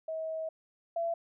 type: tone pair in turn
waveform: sine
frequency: 640 / 673.3 Hz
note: D#5 / E5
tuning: +49 / +36 cents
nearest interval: minor second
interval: 87 cents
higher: second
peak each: -33 / -29 dBFS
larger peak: second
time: 0.08-0.49 / 0.96-1.14 s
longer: first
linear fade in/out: 5 ms
effects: none